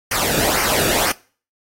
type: noise with flanger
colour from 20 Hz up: pink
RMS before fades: -19 dBFS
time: 0.11-1.12 s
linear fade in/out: 5 ms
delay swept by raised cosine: 0.26 to 0.98 ms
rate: 2 Hz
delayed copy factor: -0.7
effects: noise-tail reverb RT60 0.4 s tail -22 dB re dry + AAC 48 kbps